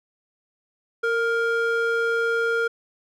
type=ring-modulated tone; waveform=triangle; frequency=932.3 Hz; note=A#5; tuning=in tune; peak=-15 dBFS; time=1.03-2.68 s; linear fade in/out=10 ms; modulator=472 Hz; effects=none